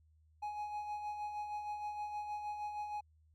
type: tone with tremolo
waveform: triangle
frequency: 836 Hz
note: G#5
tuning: 11 cents sharp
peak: -35 dBFS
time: 0.42-3.01 s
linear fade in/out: 10 ms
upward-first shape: sine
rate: 6.4 Hz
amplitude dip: 45%
effects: added 78 Hz sine -65 dBFS peak until 3.34 s